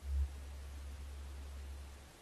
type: tone with ADSR envelope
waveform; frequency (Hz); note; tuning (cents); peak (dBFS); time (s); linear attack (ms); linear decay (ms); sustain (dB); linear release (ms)
sine; 69.3; C#2; 0; -29; 0.01-2.14; 210; 49; -16; 380
effects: pink hiss -60 dBFS RMS until 2.21 s + AAC 32 kbps